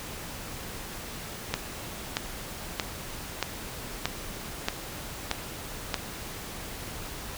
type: click train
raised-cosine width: 0.2 ms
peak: -8 dBFS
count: 8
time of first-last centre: 1.54-5.943 s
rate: 1.59 Hz
effects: pink hiss -39 dBFS RMS until 7.37 s

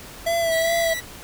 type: tone with vibrato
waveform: square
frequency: 664 Hz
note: E5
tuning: 12 cents sharp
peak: -20 dBFS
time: 0.26-0.94 s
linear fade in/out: 10 ms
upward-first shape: sine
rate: 2.5 Hz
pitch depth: 33 cents each way
type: tone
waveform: sawtooth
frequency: 1958 Hz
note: B6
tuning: 15 cents flat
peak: -23 dBFS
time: 0.51-1.01 s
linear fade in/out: 20 ms
effects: pink hiss -40 dBFS RMS until 1.23 s

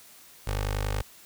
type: tone with notch filter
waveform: 15% pulse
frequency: 50.6 Hz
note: G#1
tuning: 44 cents flat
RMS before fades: -29 dBFS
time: 0.47-1.02 s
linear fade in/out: 5 ms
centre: 190 Hz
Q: 0.71
effects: white hiss -52 dBFS RMS until 1.25 s

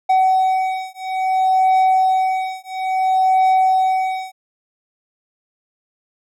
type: beating tone pair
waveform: triangle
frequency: 754 / 754.59 Hz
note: F#5 / F#5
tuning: +32 / +34 cents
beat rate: 0.59 Hz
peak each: -15 dBFS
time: 0.09-4.32 s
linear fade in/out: 10 ms
effects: none

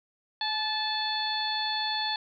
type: harmonic tone with a mistuned harmonic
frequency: 872 Hz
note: A5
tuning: 16 cents flat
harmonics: 1 / 2 / 3 / 4 / 5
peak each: -32 / -35 / -42 / -33 / -32 dBFS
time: 0.41-2.16 s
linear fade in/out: 2 ms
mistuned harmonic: 1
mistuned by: -26 cents
effects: none

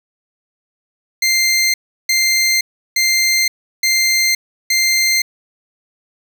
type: tone bursts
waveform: 20% pulse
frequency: 2093 Hz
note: C7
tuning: in tune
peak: -7 dBFS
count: 5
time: 1.22-5.22 s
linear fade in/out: 5 ms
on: 520 ms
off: 350 ms
effects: none

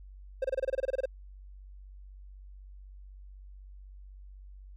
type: tone bursts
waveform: triangle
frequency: 528 Hz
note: C5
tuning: 16 cents sharp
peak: -24 dBFS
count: 13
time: 0.42-1.057 s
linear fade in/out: 5 ms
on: 25 ms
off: 26 ms
effects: added 48 Hz sine -46 dBFS peak until 4.76 s

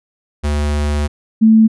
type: tone pair in turn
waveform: square / sine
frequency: 73.7 / 220.9 Hz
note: D2 / A3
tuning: +7 / +7 cents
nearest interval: octave + perfect fifth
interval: 1900 cents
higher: second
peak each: -15 / -5 dBFS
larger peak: second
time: 0.43-1.08 / 1.41-1.68 s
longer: first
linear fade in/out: 20 ms
effects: resampled to 24000 Hz

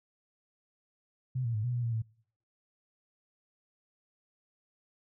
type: tone with pitch steps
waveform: sine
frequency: 128.3 / 116.6 / 106.8 / 123.1 / 121.1 / 116.5 / 111.6 Hz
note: C3 / A#2 / G#2 / B2 / B2 / A#2 / A2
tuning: -34 / +1 / +49 / -5 / -34 / -1 / +25 cents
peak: -29 dBFS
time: 1.35-2.022 s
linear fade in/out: 10 ms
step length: 96 ms
effects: noise-tail reverb RT60 0.6 s tail -25 dB re dry

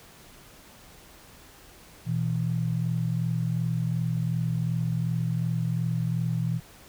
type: tone pair together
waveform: sine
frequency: 121.58 / 164.3 Hz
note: B2 / E3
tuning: -27 / -5 cents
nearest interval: perfect fourth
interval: 522 cents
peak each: -27 dBFS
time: 2.05-6.61 s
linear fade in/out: 50 ms
effects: pink hiss -51 dBFS RMS until 6.88 s

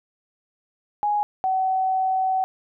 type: tone pair in turn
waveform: sine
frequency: 830.6 / 756.2 Hz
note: G#5 / F#5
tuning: 0 / +38 cents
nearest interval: major second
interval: 162 cents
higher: first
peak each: -19 dBFS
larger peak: neither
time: 1.03-1.23 / 1.44-2.44 s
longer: second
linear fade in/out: 0 ms
effects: none

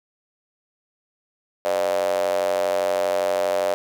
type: tone with high-pass filter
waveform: square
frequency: 46.25 Hz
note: F#1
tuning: in tune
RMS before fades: -22 dBFS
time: 1.65-3.74 s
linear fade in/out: 0 ms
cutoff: 580 Hz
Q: 8.5
effects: none

